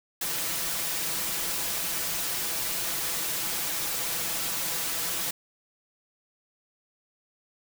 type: noise with comb filter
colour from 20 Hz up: white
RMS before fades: -30 dBFS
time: 0.21-5.31 s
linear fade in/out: 5 ms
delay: 6 ms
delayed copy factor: +0.65
effects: none